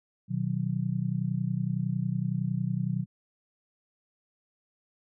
sine chord, B major, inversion none, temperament just, 123.47 / 154.34 / 185.21 Hz, B2 / D#3 / F#3, 0 / -14 / +2 cents, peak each -31 dBFS, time 0.28-3.06 s, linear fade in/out 50 ms, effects none

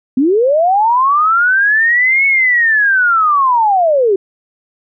sine linear two-way sweep, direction up then down, 243.5 to 2217 to 368.9 Hz, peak -8 dBFS, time 0.17-4.16 s, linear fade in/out 5 ms, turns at 2.26 s, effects none

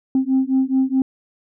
sine beating tone pair, 261.6 / 266.3 Hz, C4 / C4, 0 / +31 cents, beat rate 4.7 Hz, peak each -17 dBFS, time 0.15-1.02 s, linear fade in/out 2 ms, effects tanh soft clip ceiling -10 dBFS

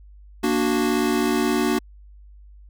square chord, Bb augmented, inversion none, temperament equal with one note detuned, 234.6 / 293.7 / 370 Hz, Bb3 / D4 / F#4, +11 / 0 / 0 cents, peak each -24 dBFS, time 0.43-1.79 s, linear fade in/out 10 ms, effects added 50 Hz sine -43 dBFS peak until 2.69 s

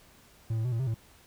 triangle tone with pitch steps, 112.8 / 111.5 / 125.1 / 114.4 / 132.3 / 112.9 Hz, A2 / A2 / B2 / A#2 / C3 / A2, +44 / +23 / +23 / -32 / +20 / +45 cents, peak -25 dBFS, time 0.5-0.944 s, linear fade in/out 5 ms, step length 74 ms, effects pink hiss -58 dBFS RMS until 1.26 s

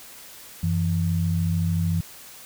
sine tone pair together, 92.5 / 166.15 Hz, F#2 / E3, 0 / +14 cents, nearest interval minor seventh, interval 1014 cents, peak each -23 dBFS, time 0.63-2.01 s, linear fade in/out 5 ms, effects white hiss -44 dBFS RMS until 2.45 s

